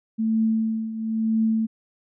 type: tone with tremolo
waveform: sine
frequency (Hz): 222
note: A3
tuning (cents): +16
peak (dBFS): -17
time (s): 0.18-1.67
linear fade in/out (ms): 20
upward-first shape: triangle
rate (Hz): 1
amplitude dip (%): 75
effects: none